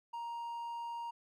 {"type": "tone", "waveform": "triangle", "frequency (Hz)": 937, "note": "A#5", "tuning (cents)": 9, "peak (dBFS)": -37, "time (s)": [0.13, 1.11], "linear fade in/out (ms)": 10, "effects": []}